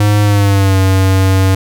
square tone with pitch glide, 103.83 to 95.21 Hz, G#2 to G2, 0 to -50 cents, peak -8 dBFS, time 0-1.55 s, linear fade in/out 5 ms, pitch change -150 cents, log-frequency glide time 0.23-0.78 s, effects none

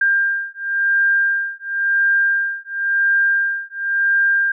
sine beating tone pair, 1596 / 1596.95 Hz, G6 / G6, +31 / +32 cents, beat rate 0.95 Hz, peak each -18 dBFS, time 0.01-4.52 s, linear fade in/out 5 ms, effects none

